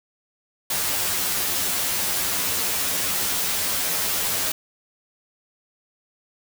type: noise with comb filter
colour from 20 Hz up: white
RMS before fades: -24 dBFS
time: 0.7-4.52 s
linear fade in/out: 5 ms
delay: 11 ms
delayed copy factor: +0.8
effects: none